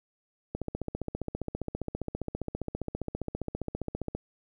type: click train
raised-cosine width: 2 ms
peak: -19 dBFS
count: 55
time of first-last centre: 0.55-4.15 s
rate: 15 Hz
effects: 10-bit